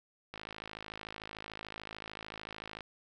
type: click train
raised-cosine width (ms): 0.3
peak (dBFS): -26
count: 133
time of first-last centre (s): 0.34-2.807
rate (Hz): 53.5
effects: none